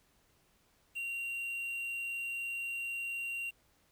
triangle tone with quantisation, 2759 Hz, F7, 22 cents flat, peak -34 dBFS, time 0.95-3.51 s, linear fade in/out 20 ms, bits 9, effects pink hiss -70 dBFS RMS until 3.91 s

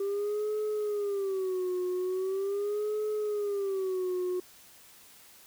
sine tone with vibrato, 393.1 Hz, G4, 5 cents sharp, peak -26 dBFS, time 0-4.4 s, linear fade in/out 5 ms, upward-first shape sine, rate 0.41 Hz, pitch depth 140 cents each way, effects tanh soft clip ceiling -27 dBFS + white hiss -55 dBFS RMS until 5.46 s

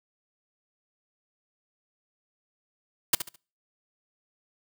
white noise with echo, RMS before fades -19 dBFS, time 3.13-3.15 s, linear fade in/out 5 ms, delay 70 ms, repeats 3, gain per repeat -11 dB, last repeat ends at 3.36 s, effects noise-tail reverb RT60 0.4 s tail -26 dB re dry

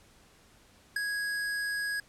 square tone with ADSR envelope, 1658 Hz, G#6, 3 cents flat, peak -25 dBFS, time 0.96-2 s, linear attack 5 ms, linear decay 7 ms, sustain -6 dB, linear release 3 ms, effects pink hiss -60 dBFS RMS until 2.08 s + low-pass 11000 Hz 12 dB/octave

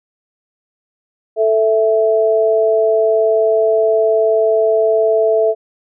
sine tone pair together, 440.4 / 659.3 Hz, A4 / E5, +2 / 0 cents, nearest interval perfect fifth, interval 698 cents, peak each -13 dBFS, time 1.36-5.55 s, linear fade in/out 50 ms, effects none

